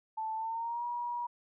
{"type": "tone with pitch glide", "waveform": "sine", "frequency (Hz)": [880, 959.6], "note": ["A5", "A#5"], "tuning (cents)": [0, 50], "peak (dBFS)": -33, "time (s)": [0.17, 1.27], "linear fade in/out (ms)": 10, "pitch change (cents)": 150, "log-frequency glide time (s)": [0.35, 0.85], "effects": []}